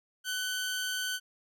sawtooth tone pair together, 1500 / 3162 Hz, F#6 / G7, +23 / +14 cents, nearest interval octave + minor second, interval 1291 cents, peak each -29 / -34 dBFS, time 0.24-1.2 s, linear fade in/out 50 ms, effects none

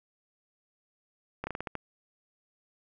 slowing click train, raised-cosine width 0.5 ms, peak -19 dBFS, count 7, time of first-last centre 1.44-1.753 s, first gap 30 ms, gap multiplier 1.22, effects none

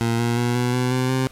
20% pulse tone with pitch steps, 116 / 118.3 / 120.65 / 123.04 / 125.48 / 127.97 / 130.51 Hz, A#2 / A#2 / B2 / B2 / B2 / C3 / C3, -8 / +26 / -40 / -6 / +28 / -38 / -4 cents, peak -14 dBFS, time 0.01-1.27 s, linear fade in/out 0 ms, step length 180 ms, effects pink hiss -47 dBFS RMS until 1.31 s + low-pass 12000 Hz 12 dB/octave

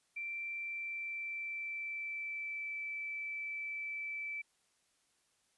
sine tone with pitch glide, 2349 to 2318 Hz, D7 to D7, 0 to -23 cents, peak -38 dBFS, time 0.16-4.42 s, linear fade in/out 10 ms, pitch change -23 cents, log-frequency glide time 0.54-2.78 s, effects white hiss -75 dBFS RMS until 5.57 s + resampled to 24000 Hz

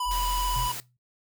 square tone with vibrato, 987.8 Hz, B5, in tune, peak -28 dBFS, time 0-0.72 s, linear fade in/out 5 ms, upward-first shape square, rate 18 Hz, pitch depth 18 cents each way
sine tone, 45.26 Hz, F#1, 37 cents flat, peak -28 dBFS, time 0.05-0.7 s, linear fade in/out 50 ms
white noise, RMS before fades -36 dBFS, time 0.11-0.8 s, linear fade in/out 0 ms
sine tone with exponential decay, 123.47 Hz, B2, in tune, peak -30 dBFS, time 0.56-0.97 s, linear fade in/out 5 ms, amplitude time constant 87 ms
effects noise-tail reverb RT60 0.2 s tail -19 dB re dry

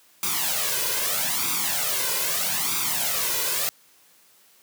white noise with flanger, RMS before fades -25 dBFS, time 0.23-3.69 s, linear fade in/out 0 ms, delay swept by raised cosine 0.83 to 2.03 ms, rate 0.79 Hz, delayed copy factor +0.75, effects white hiss -57 dBFS RMS until 4.62 s + high-pass 150 Hz 12 dB/octave

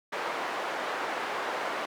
white band-pass noise, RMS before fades -33 dBFS, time 0.12-1.86 s, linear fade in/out 10 ms, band 450 to 1300 Hz, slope 12 dB/octave, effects none

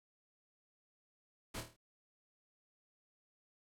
pink noise with echo, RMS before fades -43 dBFS, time 1.54-1.61 s, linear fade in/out 10 ms, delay 26 ms, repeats 6, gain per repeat -5 dB, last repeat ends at 1.766 s, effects low-pass 12000 Hz 12 dB/octave

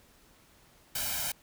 white noise with comb filter, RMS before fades -33 dBFS, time 0.95-1.32 s, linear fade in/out 5 ms, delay 1.3 ms, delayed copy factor +0.95, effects pink hiss -61 dBFS RMS until 1.42 s

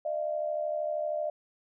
sine tone pair together, 606 / 678.9 Hz, D#5 / F5, -46 / -49 cents, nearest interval major second, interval 197 cents, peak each -30 / -34 dBFS, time 0.05-1.3 s, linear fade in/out 5 ms, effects none

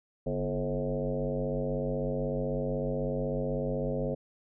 sine tone with frequency modulation, 339.4 Hz, F4, 49 cents flat, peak -28 dBFS, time 0.26-4.15 s, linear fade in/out 10 ms, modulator 96.1 Hz, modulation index 2.8, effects none

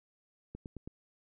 click train, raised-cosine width 3 ms, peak -30 dBFS, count 4, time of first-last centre 0.55-0.875 s, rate 9.22 Hz, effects none

